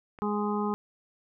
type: click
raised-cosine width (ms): 0.5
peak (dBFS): -31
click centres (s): 0.188
type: harmonic tone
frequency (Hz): 207.8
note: G#3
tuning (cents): +1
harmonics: 1 / 2 / 4 / 5 / 6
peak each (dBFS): -29 / -32 / -35 / -36 / -37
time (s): 0.22-0.74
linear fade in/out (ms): 0
effects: none